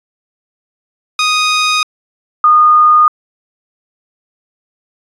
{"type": "tone pair in turn", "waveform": ["15% pulse", "sine"], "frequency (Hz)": [1244.5, 1225.9], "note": ["D#6", "D#6"], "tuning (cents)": [0, -26], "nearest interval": "unison", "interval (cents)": 26, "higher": "first", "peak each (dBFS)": -4, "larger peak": "neither", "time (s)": [[1.19, 1.83], [2.44, 3.08]], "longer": "neither", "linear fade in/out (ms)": 2, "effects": ["resampled to 22050 Hz"]}